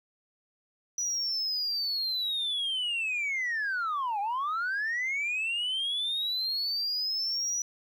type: linear two-way sweep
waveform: sine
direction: down then up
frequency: 5900 to 784 to 5900 Hz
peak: -26 dBFS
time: 0.98-7.62 s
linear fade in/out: 2 ms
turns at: 4.2 s
effects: tanh soft clip ceiling -26 dBFS + 11-bit